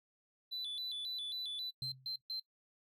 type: tone with vibrato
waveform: triangle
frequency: 3718 Hz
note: A#7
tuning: 5 cents flat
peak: -37 dBFS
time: 0.51-1.71 s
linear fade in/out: 20 ms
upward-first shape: square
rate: 3.7 Hz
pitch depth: 120 cents each way
type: tone bursts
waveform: triangle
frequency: 4110 Hz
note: C8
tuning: 32 cents flat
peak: -36 dBFS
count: 3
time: 1.82-2.397 s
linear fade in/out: 2 ms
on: 99 ms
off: 140 ms
type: tone with exponential decay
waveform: sine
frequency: 130.81 Hz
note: C3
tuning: in tune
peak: -40 dBFS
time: 1.82-2.21 s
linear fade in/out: 0 ms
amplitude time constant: 83 ms
effects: noise-tail reverb RT60 0.1 s tail -23 dB re dry + tanh soft clip ceiling -33 dBFS